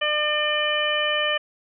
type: harmonic tone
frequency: 600 Hz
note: D5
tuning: 37 cents sharp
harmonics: 1 / 2 / 3 / 4 / 5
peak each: -26 / -29 / -26 / -29 / -25 dBFS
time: 0.01-1.38 s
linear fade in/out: 10 ms
effects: none